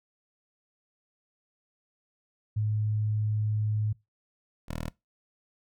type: tone pair in turn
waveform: sine / 10% pulse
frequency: 106.8 / 40 Hz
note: G#2 / D#1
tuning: +49 / +49 cents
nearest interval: octave + perfect fourth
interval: 1700 cents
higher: first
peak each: -25 dBFS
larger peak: neither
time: 2.56-3.93 / 4.68-4.9 s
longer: first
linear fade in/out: 10 ms
effects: noise-tail reverb RT60 0.2 s tail -21 dB re dry